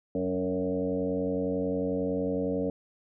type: tone with frequency modulation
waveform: sine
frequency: 370 Hz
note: F#4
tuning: in tune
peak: -26 dBFS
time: 0.15-2.7 s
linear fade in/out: 2 ms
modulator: 91 Hz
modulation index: 2.3
effects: none